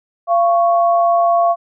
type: tone pair together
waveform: sine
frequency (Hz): 687 / 1108.7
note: F5 / C#6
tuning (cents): -29 / 0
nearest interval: minor sixth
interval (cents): 829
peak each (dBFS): -11 / -18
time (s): 0.27-1.56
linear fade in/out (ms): 50
effects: none